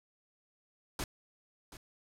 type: noise with echo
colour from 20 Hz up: pink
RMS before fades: -36 dBFS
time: 0.99-1.04 s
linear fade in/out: 2 ms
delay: 730 ms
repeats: 1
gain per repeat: -14 dB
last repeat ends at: 1.77 s
effects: low-pass 12000 Hz 12 dB/octave